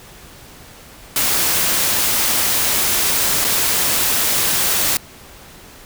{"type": "noise with dropouts", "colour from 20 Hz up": "white", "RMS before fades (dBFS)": -17, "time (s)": [1.16, 4.97], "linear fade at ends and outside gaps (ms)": 1, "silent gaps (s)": [3.444, 3.448], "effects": ["pink hiss -41 dBFS RMS until 5.85 s"]}